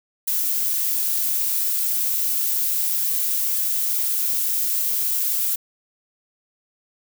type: noise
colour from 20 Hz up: violet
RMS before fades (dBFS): -22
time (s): 0.27-5.56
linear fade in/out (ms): 10
effects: none